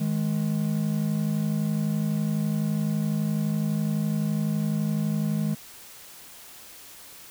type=tone pair together; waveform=triangle; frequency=158.1 / 210 Hz; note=D#3 / G#3; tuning=+28 / +19 cents; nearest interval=perfect fourth; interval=491 cents; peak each=-24 dBFS; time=0-5.55 s; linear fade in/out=10 ms; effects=white hiss -46 dBFS RMS until 7.3 s